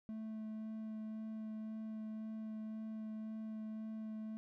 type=tone with vibrato; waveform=triangle; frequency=218.4 Hz; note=A3; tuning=13 cents flat; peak=-40 dBFS; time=0.09-4.37 s; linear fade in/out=0 ms; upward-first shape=sine; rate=1.9 Hz; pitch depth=9 cents each way; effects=none